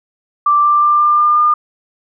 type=tone with pitch steps; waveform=sine; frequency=1174.7 / 1181.5 / 1188.3 / 1195.2 / 1202.2 / 1209.1 Hz; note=D6 / D6 / D6 / D6 / D6 / D#6; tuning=0 / +10 / +20 / +30 / +40 / -50 cents; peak=-8 dBFS; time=0.46-1.54 s; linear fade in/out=5 ms; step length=180 ms; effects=none